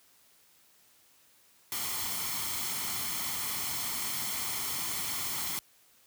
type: noise with comb filter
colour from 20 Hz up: white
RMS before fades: -34 dBFS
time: 1.72-5.59 s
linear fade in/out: 0 ms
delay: 0.93 ms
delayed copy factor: +0.55
effects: white hiss -63 dBFS RMS until 6.06 s + high-pass 60 Hz 12 dB/octave